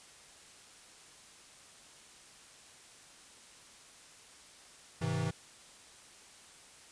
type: chord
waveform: square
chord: Ab augmented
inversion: none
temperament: equal with one note detuned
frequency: 103.83 / 130.81 / 161.05 Hz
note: Ab2 / C3 / E3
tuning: 0 / 0 / -40 cents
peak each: -38 / -37 / -35 dBFS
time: 5.01-5.31 s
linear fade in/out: 10 ms
effects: white hiss -56 dBFS RMS until 6.91 s + resampled to 22050 Hz